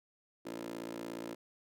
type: tone with high-pass filter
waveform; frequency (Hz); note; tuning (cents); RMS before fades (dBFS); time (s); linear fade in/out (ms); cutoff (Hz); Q
15% pulse; 57; A#1; -38; -43; 0.45-1.35; 10; 340; 5.8
effects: none